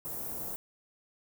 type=band-stop noise; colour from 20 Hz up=white; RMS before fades=-38 dBFS; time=0.05-0.56 s; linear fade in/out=0 ms; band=680 to 15000 Hz; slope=12 dB/octave; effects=none